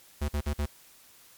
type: tone bursts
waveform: square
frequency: 73.42 Hz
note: D2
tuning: in tune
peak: -27 dBFS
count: 4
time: 0.21-0.661 s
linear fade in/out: 10 ms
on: 76 ms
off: 49 ms
type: clicks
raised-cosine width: 0.2 ms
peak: -29 dBFS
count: 2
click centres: 0.462 / 0.483 s
effects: white hiss -56 dBFS RMS until 1.37 s + MP3 96 kbps